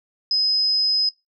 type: tone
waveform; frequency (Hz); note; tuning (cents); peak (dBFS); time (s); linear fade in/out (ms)
sine; 5060; D#8; +28; -17; 0.31-1.09; 2
effects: noise-tail reverb RT60 0.2 s tail -20 dB re dry